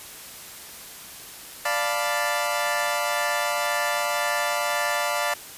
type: chord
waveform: 20% pulse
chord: B half-diminished seventh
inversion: first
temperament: equal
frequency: 587.3 / 698.5 / 880 / 987.8 Hz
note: D5 / F5 / A5 / B5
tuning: 0 / 0 / 0 / 0 cents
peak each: -22 / -23 / -25 / -26 dBFS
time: 1.65-5.34 s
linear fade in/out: 5 ms
effects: white hiss -41 dBFS RMS until 5.57 s + resampled to 32000 Hz